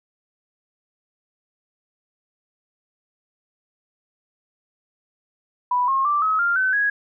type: tone with pitch steps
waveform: sine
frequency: 987 / 1076.3 / 1173.7 / 1280 / 1395.8 / 1522.2 / 1659.9 Hz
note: B5 / C6 / D6 / D#6 / F6 / F#6 / G#6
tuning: -1 / +49 / -1 / +49 / -1 / +49 / -1 cents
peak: -17 dBFS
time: 5.71-6.9 s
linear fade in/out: 5 ms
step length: 170 ms
effects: none